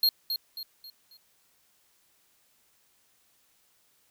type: tone with echo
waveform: square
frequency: 4239 Hz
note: C8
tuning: 22 cents sharp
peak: -20 dBFS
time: 0.03-0.09 s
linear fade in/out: 2 ms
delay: 270 ms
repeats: 4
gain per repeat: -8 dB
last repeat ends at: 1.17 s
effects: white hiss -67 dBFS RMS until 4.1 s